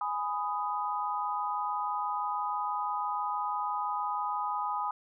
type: chord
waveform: sine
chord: G# minor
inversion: none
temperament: just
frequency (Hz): 830.6 / 996.7 / 1245.9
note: G#5 / B5 / D#6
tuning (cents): 0 / +16 / +2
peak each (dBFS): -34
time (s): 0.01-4.91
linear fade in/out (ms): 2
effects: none